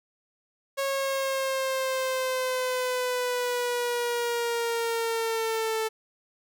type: linear sweep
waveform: sawtooth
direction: down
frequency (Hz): 549 to 440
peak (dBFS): -22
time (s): 0.77-5.89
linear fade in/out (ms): 20
effects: none